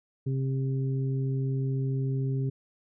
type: harmonic tone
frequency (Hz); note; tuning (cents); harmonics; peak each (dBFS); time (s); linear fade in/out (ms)
133.7; C3; +38; 1 / 2 / 3; -26 / -37 / -38; 0.26-2.5; 10
effects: none